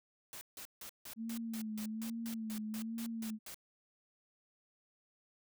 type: noise bursts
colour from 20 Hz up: white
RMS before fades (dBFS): -48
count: 14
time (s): 0.33-3.544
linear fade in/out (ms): 0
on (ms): 81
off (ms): 160
type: tone with vibrato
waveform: sine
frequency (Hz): 222.3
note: A3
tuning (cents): +18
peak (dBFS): -38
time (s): 1.16-3.39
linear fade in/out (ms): 50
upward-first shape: sine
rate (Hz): 1.2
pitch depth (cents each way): 61
effects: none